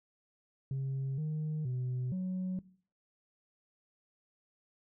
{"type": "tone with pitch steps", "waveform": "sine", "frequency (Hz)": [134.8, 154.2, 126.3, 185.1], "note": ["C#3", "D#3", "B2", "F#3"], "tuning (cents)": [-48, -15, 39, 1], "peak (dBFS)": -30, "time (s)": [0.71, 2.59], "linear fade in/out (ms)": 2, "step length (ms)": 470, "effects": ["noise-tail reverb RT60 0.5 s tail -21 dB re dry", "tanh soft clip ceiling -31 dBFS"]}